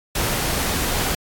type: noise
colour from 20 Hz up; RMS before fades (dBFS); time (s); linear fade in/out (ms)
pink; -22; 0.15-1.15; 5
effects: AAC 64 kbps